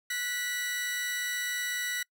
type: tone pair together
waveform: sawtooth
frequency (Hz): 1479.6 / 1954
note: F#6 / B6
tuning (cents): 0 / -19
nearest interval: perfect fourth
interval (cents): 481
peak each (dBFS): -34 / -28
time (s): 0.1-2.03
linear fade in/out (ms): 5
effects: noise-tail reverb RT60 0.1 s tail -25 dB re dry